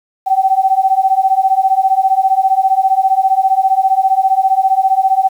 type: beating tone pair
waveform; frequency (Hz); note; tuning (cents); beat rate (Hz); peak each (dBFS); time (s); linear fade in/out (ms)
sine; 760 / 775; F#5 / G5; +46 / -20; 15; -12; 0.26-5.29; 20
effects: 7-bit